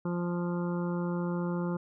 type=harmonic tone; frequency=174.61 Hz; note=F3; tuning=in tune; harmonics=1 / 2 / 3 / 5 / 6 / 7 / 8; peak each=-30 / -36 / -40 / -44 / -46 / -47 / -48 dBFS; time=0.05-1.77 s; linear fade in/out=5 ms; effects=none